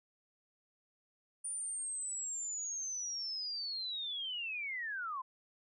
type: linear sweep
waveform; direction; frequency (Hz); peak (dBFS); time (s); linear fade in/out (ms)
sine; down; 9400 to 1000; -37; 1.44-5.22; 10
effects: none